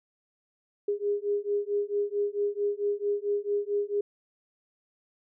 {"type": "beating tone pair", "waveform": "sine", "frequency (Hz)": [406.9, 411.4], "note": ["G#4", "G#4"], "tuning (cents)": [-35, -16], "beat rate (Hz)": 4.5, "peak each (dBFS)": -29, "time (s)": [0.88, 4.01], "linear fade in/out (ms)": 5, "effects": []}